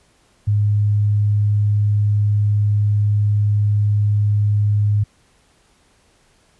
sine tone, 103.83 Hz, G#2, in tune, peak -13 dBFS, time 0.47-5.04 s, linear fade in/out 10 ms, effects pink hiss -57 dBFS RMS until 6.59 s + resampled to 24000 Hz

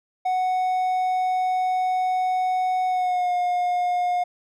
triangle tone with pitch glide, 740 to 715.6 Hz, F#5 to F5, 0 to +42 cents, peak -18 dBFS, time 0.25-4.24 s, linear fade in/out 10 ms, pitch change -58 cents, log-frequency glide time 2.87-3.33 s, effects none

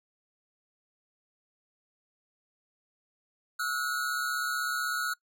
square tone pair together, 1310 / 1446 Hz, E6 / F#6, -11 / -40 cents, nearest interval major second, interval 171 cents, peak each -35 / -31 dBFS, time 3.59-5.14 s, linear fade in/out 10 ms, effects noise-tail reverb RT60 0.1 s tail -22 dB re dry

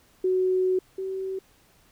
sine tone pair in turn, 371.2 / 381.4 Hz, F#4 / G4, +6 / -47 cents, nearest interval unison, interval 47 cents, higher second, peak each -20 / -28 dBFS, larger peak first, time 0.24-0.79 / 0.98-1.39 s, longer first, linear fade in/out 5 ms, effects pink hiss -60 dBFS RMS until 1.91 s

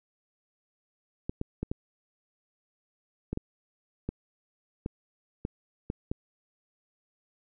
clicks, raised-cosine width 3 ms, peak -18 dBFS, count 11, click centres 1.295 / 1.414 / 1.63 / 1.715 / 3.33 / 3.374 / 4.09 / 4.861 / 5.451 / 5.901 / 6.115 s, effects none

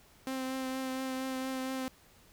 sawtooth tone with vibrato, 261.8 Hz, C4, 1 cent sharp, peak -30 dBFS, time 0.27-1.88 s, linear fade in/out 0 ms, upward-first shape triangle, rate 4.3 Hz, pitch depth 18 cents each way, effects pink hiss -61 dBFS RMS until 2.32 s

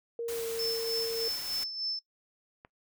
sine tone with pitch glide, 466.2 to 457.1 Hz, A#4 to A#4, 0 to -34 cents, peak -31 dBFS, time 0.19-1.28 s, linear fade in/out 2 ms, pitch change -34 cents, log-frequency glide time 0.33-0.46 s
white noise, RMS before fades -41 dBFS, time 0.28-1.64 s, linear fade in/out 5 ms
sine tone with tremolo, 5280 Hz, E8, 2 cents sharp, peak -30 dBFS, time 0.59-1.99 s, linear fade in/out 2 ms, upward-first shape sine, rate 3.3 Hz, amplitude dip 60%
click, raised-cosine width 0.5 ms, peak -34 dBFS, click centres 2.649 s
effects noise-tail reverb RT60 0.1 s tail -19 dB re dry

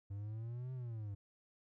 triangle exponential two-way sweep, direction up then down, 98 to 130.81 to 98 Hz, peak -39 dBFS, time 0.1-1.15 s, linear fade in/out 10 ms, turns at 0.73 s, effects none

